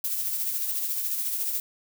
violet noise with tremolo, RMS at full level -27 dBFS, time 0.04-1.6 s, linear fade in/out 2 ms, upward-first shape sine, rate 14 Hz, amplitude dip 40%, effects none

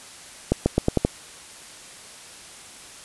accelerating click train, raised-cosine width 2 ms, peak -4 dBFS, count 6, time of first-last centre 0.52-1.05 s, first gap 140 ms, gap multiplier 0.86, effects white hiss -43 dBFS RMS until 3.04 s + resampled to 24000 Hz

